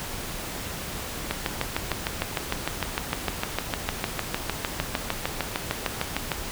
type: click train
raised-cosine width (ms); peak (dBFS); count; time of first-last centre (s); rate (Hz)
0.3; -8; 34; 1.31-6.318; 6.59
effects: pink hiss -34 dBFS RMS until 6.51 s